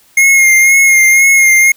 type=tone with vibrato; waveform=square; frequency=2141 Hz; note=C7; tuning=39 cents sharp; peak=-5 dBFS; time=0.17-1.72 s; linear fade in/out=5 ms; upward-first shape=sine; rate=2 Hz; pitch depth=31 cents each way; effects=white hiss -48 dBFS RMS until 1.76 s